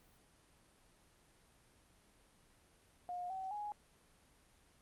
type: tone with pitch steps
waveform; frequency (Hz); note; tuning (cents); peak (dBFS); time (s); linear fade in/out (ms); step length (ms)
sine; 714 / 761 / 832; F5 / F#5 / G#5; +38 / +48 / +3; -40; 3.09-3.72; 0; 210
effects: pink hiss -68 dBFS RMS until 4.81 s + Opus 32 kbps